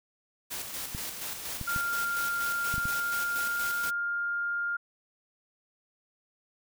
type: noise with tremolo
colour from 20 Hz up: white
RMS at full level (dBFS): -36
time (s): 0.5-3.91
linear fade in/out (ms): 20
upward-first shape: square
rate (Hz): 4.2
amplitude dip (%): 40
type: clicks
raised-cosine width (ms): 5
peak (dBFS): -24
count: 6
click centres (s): 0.949 / 1.613 / 1.762 / 2.741 / 2.781 / 2.855
type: tone with pitch glide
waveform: sine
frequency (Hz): 1396.9 to 1405.8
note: F6 to F6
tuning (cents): 0 to +11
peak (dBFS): -28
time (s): 1.67-4.77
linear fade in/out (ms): 10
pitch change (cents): +11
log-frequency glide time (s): 2.39-3.65
effects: none